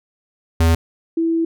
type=tone pair in turn; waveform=square / sine; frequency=82.41 / 329.6 Hz; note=E2 / E4; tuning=0 / 0 cents; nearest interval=2 octaves; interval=2400 cents; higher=second; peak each=-12 / -15 dBFS; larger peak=first; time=0.6-0.75 / 1.17-1.45 s; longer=second; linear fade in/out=5 ms; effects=none